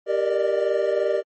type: chord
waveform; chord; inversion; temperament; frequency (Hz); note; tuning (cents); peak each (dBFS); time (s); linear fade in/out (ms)
triangle; Eb major seventh; first; equal with one note detuned; 392 / 466.2 / 587.3 / 610.2; G4 / Bb4 / D5 / Eb5; 0 / 0 / 0 / -34; -23; 0.06-1.23; 50
effects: MP3 32 kbps